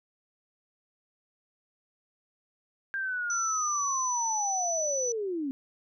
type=linear sweep; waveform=sine; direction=down; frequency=1600 to 260 Hz; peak=-29 dBFS; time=2.94-5.51 s; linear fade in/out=0 ms
type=tone; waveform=sine; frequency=5970 Hz; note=F#8; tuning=15 cents sharp; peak=-29 dBFS; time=3.3-5.12 s; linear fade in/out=2 ms
effects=none